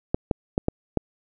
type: clicks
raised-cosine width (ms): 2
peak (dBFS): -7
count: 5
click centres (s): 0.145 / 0.312 / 0.579 / 0.684 / 0.973
effects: none